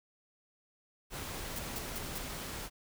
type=noise; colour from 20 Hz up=pink; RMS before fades=-41 dBFS; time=1.1-2.7 s; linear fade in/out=50 ms
type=noise bursts; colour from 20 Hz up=blue; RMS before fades=-40 dBFS; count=4; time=1.56-2.182 s; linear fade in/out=2 ms; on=28 ms; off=170 ms
effects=none